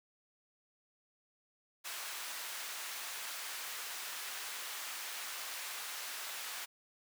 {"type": "high-pass noise", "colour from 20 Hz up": "pink", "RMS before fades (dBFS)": -43, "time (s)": [1.84, 6.66], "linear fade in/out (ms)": 20, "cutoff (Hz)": 1200, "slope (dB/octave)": 12, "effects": []}